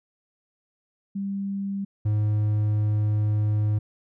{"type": "tone pair in turn", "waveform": ["sine", "triangle"], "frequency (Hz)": [197.5, 105.72], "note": ["G3", "G#2"], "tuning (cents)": [13, 31], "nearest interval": "major seventh", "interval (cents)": 1082, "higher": "first", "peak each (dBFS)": [-26, -18], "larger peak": "second", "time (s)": [[1.15, 1.85], [2.05, 3.79]], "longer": "second", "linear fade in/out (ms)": 10, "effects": []}